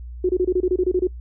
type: tone bursts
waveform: sine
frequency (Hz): 365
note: F#4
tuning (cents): -24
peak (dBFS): -15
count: 11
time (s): 0.24-1.072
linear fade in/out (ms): 5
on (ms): 52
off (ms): 26
effects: noise-tail reverb RT60 0.1 s tail -23 dB re dry + added 60 Hz sine -32 dBFS peak until 1.2 s